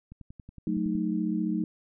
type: click train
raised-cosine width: 5 ms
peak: -32 dBFS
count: 10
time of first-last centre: 0.12-0.953 s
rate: 10.8 Hz
type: chord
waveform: sine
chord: D# diminished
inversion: first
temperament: equal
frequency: 185 / 220 / 311.1 Hz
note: F#3 / A3 / D#4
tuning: 0 / 0 / 0 cents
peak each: -30 dBFS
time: 0.67-1.64 s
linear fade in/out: 2 ms
effects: none